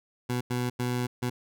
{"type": "tone bursts at uneven times", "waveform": "20% pulse", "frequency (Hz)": 123.47, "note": "B2", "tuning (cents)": 0, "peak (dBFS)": -22, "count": 4, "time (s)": [[0.29, 0.41], [0.5, 0.7], [0.79, 1.07], [1.22, 1.3]], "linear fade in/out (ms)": 10, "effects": []}